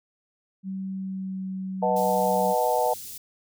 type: tone with pitch glide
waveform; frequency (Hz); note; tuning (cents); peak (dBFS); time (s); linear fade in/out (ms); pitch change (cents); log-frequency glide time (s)
sine; 191.2 to 189.11; G3 to F#3; -43 to +38; -29; 0.63-2.55; 50; -19; 0.91-1.47
type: chord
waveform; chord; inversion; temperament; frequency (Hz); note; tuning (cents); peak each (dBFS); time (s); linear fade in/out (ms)
sine; B dominant seventh; none; equal; 493.9 / 622.3 / 740 / 880; B4 / D#5 / F#5 / A5; 0 / 0 / 0 / 0; -26; 1.82-2.94; 10
type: band-stop noise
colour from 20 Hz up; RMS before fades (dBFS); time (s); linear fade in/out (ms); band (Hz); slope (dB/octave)
white; -39; 1.96-3.18; 5; 210 to 4800; 12
effects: none